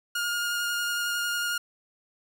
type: tone with vibrato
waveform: sawtooth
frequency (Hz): 1421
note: F6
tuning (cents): +30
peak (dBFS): -23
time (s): 0.15-1.58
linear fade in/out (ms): 5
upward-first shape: sine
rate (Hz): 11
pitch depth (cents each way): 14
effects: 10-bit